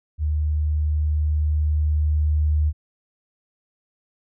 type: tone with level ramp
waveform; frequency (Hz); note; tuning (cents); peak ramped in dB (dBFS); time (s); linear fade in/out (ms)
sine; 75.9; D#2; -42; -19 to -16; 0.18-2.73; 50
effects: none